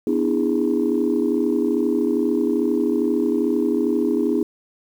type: chord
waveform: sine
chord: E dominant seventh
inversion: second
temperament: just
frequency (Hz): 247.2 / 296.7 / 329.6 / 412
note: B3 / D4 / E4 / G#4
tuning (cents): +2 / +18 / 0 / -14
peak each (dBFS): -22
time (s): 0.07-4.43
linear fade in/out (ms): 2
effects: tanh soft clip ceiling -9 dBFS + 8-bit